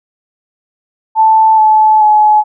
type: tone with pitch steps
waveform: sine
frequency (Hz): 880 / 864.9 / 850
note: A5 / A5 / G#5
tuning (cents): 0 / -30 / +40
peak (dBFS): -4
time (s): 1.15-2.44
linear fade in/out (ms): 50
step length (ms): 430
effects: none